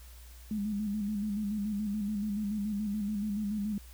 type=tone with vibrato; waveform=sine; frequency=207.7 Hz; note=G#3; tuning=in tune; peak=-30 dBFS; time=0.51-3.78 s; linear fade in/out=2 ms; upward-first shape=square; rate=7 Hz; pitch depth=52 cents each way; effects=added 60 Hz sine -48 dBFS peak until 3.93 s + white hiss -57 dBFS RMS until 3.93 s